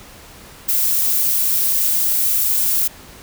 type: noise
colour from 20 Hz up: violet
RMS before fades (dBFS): -17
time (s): 0.68-2.88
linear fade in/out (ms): 10
effects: pink hiss -41 dBFS RMS until 3.22 s